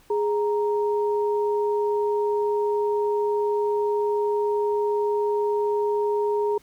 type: tone pair together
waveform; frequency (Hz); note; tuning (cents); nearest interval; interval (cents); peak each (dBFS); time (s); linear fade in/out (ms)
sine; 415.3 / 933.4; G#4 / A#5; 0 / +2; octave + major second; 1402; -21 / -28; 0.1-6.58; 5
effects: pink hiss -57 dBFS RMS until 6.62 s